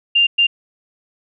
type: tone bursts at uneven times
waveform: sine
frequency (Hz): 2794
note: F7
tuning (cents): 0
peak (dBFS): -10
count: 2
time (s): 0.15-0.27 / 0.38-0.47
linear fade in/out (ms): 10
effects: none

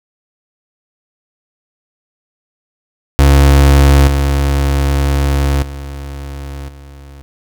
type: tone with level steps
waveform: 35% pulse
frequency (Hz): 69.7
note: C#2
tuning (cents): +10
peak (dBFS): -3 / -9 / -22 / -31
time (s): 3.19-7.22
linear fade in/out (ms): 0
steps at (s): 4.07 / 5.62 / 6.68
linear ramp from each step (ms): 10
effects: none

